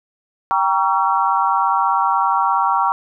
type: chord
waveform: sine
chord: G diminished seventh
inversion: none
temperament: just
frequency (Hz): 784 / 940.8 / 1128.9 / 1354.7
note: G5 / Bb5 / Db6 / Fb6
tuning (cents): 0 / +16 / +31 / +47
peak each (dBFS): -20 / -18 / -19 / -22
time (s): 0.51-2.92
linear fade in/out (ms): 0
effects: none